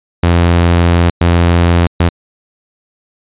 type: tone bursts at uneven times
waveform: sawtooth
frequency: 86 Hz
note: F2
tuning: 26 cents flat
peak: -3 dBFS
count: 3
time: 0.23-1.1 / 1.21-1.87 / 2-2.09 s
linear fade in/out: 5 ms
effects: resampled to 8000 Hz